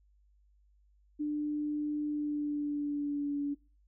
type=tone with pitch glide; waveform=sine; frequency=297.6 to 286.3 Hz; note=D4 to D4; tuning=+23 to -44 cents; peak=-30 dBFS; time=1.19-3.55 s; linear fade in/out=20 ms; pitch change=-67 cents; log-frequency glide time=2.06-3.41 s; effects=noise-tail reverb RT60 0.3 s tail -21 dB re dry + added 50 Hz sine -63 dBFS peak until 3.87 s